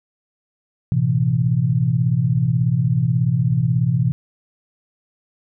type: chord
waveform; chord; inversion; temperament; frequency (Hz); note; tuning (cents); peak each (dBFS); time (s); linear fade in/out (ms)
sine; A suspended second; none; equal with one note detuned; 110 / 126.5 / 164.81; A2 / B2 / E3; 0 / +42 / 0; -23 / -17 / -20; 0.92-4.12; 0
effects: none